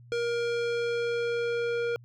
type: tone with low-pass filter sweep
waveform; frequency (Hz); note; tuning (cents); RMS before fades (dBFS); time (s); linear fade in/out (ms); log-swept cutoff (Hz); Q
square; 471.9; A#4; +21; -29; 0.12-1.96; 0; 5000 to 2600; 0.86
effects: added 120 Hz sine -49 dBFS peak until 2.04 s